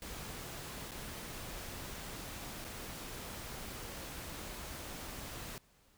pink noise with dropouts, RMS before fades -45 dBFS, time 0.02-5.58 s, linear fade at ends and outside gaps 1 ms, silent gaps 0.91-0.917 / 2.644-2.648 s, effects pink hiss -68 dBFS RMS until 5.97 s

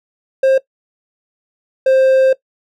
triangle tone pair in turn, 532 / 527.1 Hz, C5 / C5, +29 / +13 cents, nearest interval unison, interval 16 cents, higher first, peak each -6 dBFS, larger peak neither, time 0.43-0.58 / 1.86-2.33 s, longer second, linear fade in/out 5 ms, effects noise-tail reverb RT60 0.1 s tail -19 dB re dry

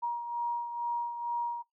sine beating tone pair, 948 / 950.2 Hz, A#5 / A#5, +29 / +33 cents, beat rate 2.2 Hz, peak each -31 / -39 dBFS, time 0.02-1.63 s, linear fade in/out 20 ms, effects noise-tail reverb RT60 0.2 s tail -25 dB re dry

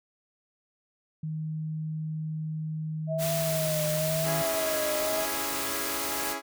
sine tone, 156.5 Hz, D#3, 10 cents sharp, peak -30 dBFS, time 1.23-4.42 s, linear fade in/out 5 ms
sine tone with vibrato, 637 Hz, D#5, 41 cents sharp, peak -28 dBFS, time 3.07-5.27 s, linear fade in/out 50 ms, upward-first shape triangle, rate 0.95 Hz, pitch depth 82 cents each way
white noise, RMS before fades -33 dBFS, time 3.18-6.36 s, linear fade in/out 50 ms
10% pulse chord, C# minor, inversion none, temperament equal, 277.2 / 329.6 / 415.3 Hz, C#4 / E4 / G#4, 0 / 0 / 0 cents, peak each -29 dBFS, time 4.23-6.42 s, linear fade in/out 50 ms
effects none

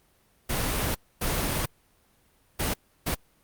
pink noise bursts at uneven times, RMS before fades -27 dBFS, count 4, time 0.49-0.95 / 1.21-1.66 / 2.59-2.74 / 3.06-3.15 s, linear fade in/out 10 ms, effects pink hiss -64 dBFS RMS until 3.43 s + Opus 32 kbps

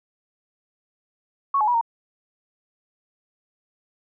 sine tone with pitch steps, 1108 / 850 / 970 / 924 Hz, C#6 / G#5 / B5 / A#5, -1 / +40 / -31 / -16 cents, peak -17 dBFS, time 1.54-1.812 s, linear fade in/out 5 ms, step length 68 ms, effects none

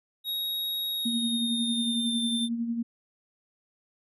square tone with pitch glide, 3778 to 3576 Hz, A#7 to A7, +22 to +27 cents, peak -29 dBFS, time 0.24-2.49 s, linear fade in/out 50 ms, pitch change -95 cents, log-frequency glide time 0.9-2.19 s
sine tone with tremolo, 233.1 Hz, A#3, in tune, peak -25 dBFS, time 1.05-2.83 s, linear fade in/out 10 ms, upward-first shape sine, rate 11 Hz, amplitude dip 50%
effects none

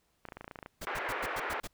clicks, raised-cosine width 0.5 ms, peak -28 dBFS, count 12, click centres 0.253 / 0.287 / 0.322 / 0.37 / 0.41 / 0.444 / 0.479 / 0.512 / 0.558 / 0.589 / 0.628 / 0.661 s
pink noise bursts, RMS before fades -40 dBFS, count 7, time 0.81-1.676 s, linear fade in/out 10 ms, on 44 ms, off 93 ms
white band-pass noise, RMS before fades -36 dBFS, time 0.87-1.6 s, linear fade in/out 0 ms, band 380 to 2000 Hz, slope 24 dB/octave
effects pink hiss -74 dBFS RMS until 1.73 s

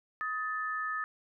sine tone pair together, 1261.9 / 1760 Hz, D#6 / A6, +24 / 0 cents, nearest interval tritone, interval 576 cents, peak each -34 / -35 dBFS, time 0.21-1.04 s, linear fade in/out 0 ms, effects none

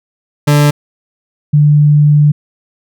40% pulse / sine tone pair in turn, 146.7 / 148.06 Hz, D3 / D3, -2 / +14 cents, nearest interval unison, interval 16 cents, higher second, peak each -5 / -4 dBFS, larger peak second, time 0.47-0.71 / 1.53-2.32 s, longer second, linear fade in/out 10 ms, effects none

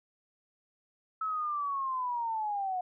sine linear sweep, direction down, 1304 to 720 Hz, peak -30 dBFS, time 1.21-2.81 s, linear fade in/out 5 ms, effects none

